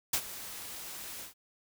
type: noise with ADSR envelope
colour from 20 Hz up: white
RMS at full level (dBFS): -27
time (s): 0.13-1.34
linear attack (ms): 6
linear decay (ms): 68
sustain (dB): -16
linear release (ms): 120
effects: none